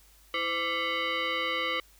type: tone with frequency modulation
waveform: sine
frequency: 512 Hz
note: C5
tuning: 38 cents flat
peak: -27 dBFS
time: 0.34-1.8 s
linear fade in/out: 2 ms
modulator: 841 Hz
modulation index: 3.4
effects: added 50 Hz sine -59 dBFS peak until 1.99 s + white hiss -60 dBFS RMS until 1.99 s